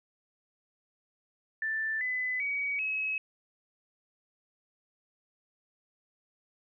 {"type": "tone with pitch steps", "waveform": "sine", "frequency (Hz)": [1768, 2009, 2262, 2565], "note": ["A6", "B6", "C#7", "E7"], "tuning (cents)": [8, 29, 34, -48], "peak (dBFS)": -29, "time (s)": [1.62, 3.18], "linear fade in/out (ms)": 2, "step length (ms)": 390, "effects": []}